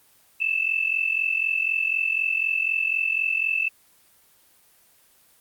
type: tone pair together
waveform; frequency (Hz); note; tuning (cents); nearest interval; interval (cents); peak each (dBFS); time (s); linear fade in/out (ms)
sine; 2615 / 2659; E7 / E7; -15 / +14; unison; 29; -24; 0.4-3.69; 10
effects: white hiss -58 dBFS RMS until 5.4 s + Opus 24 kbps